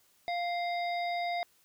harmonic tone with a mistuned harmonic, 698.5 Hz, F5, in tune, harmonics 1 / 3 / 5 / 7, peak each -31 / -38 / -44 / -48 dBFS, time 0.28-1.43 s, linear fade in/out 0 ms, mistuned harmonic 5, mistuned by +110 cents, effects white hiss -67 dBFS RMS until 1.64 s

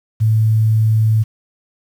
sine tone, 110 Hz, A2, in tune, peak -10 dBFS, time 0.2-1.24 s, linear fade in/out 20 ms, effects 7-bit

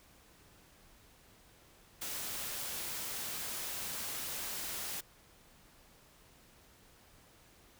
white noise, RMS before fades -40 dBFS, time 2.01-5.01 s, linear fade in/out 10 ms, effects pink hiss -62 dBFS RMS until 7.79 s

